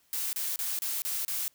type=noise bursts; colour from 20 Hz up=blue; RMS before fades=-32 dBFS; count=6; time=0.13-1.48 s; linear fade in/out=0 ms; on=200 ms; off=30 ms; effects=white hiss -67 dBFS RMS until 1.54 s